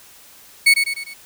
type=tone with echo; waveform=35% pulse; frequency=2217 Hz; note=C#7; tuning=in tune; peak=-7 dBFS; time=0.66-0.74 s; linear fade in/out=10 ms; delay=100 ms; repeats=4; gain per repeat=-6 dB; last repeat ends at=1.14 s; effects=white hiss -46 dBFS RMS until 1.25 s